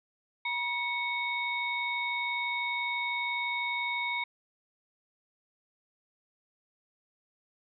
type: tone cluster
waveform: sine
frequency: 959 / 2217 / 3711 Hz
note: A#5 / C#7 / A#7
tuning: +49 / 0 / -9 cents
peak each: -35 / -31 / -39 dBFS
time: 0.45-4.24 s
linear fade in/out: 5 ms
effects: none